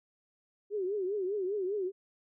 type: tone with vibrato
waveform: sine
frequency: 392 Hz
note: G4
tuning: in tune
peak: -30 dBFS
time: 0.7-1.92 s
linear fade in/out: 50 ms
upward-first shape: triangle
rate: 5 Hz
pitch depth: 170 cents each way
effects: none